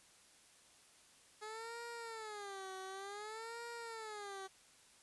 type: tone with vibrato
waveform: 15% pulse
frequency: 422 Hz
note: G#4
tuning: 28 cents sharp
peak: -39 dBFS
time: 1.41-4.48 s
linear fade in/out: 20 ms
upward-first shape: sine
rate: 0.55 Hz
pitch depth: 190 cents each way
effects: white hiss -65 dBFS RMS until 5.02 s + resampled to 24000 Hz